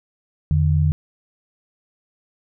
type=tone pair together; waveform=sine; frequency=84.57 / 150 Hz; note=E2 / D3; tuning=+45 / +37 cents; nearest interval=minor seventh; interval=992 cents; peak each=-17 dBFS; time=0.51-0.92 s; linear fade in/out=0 ms; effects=none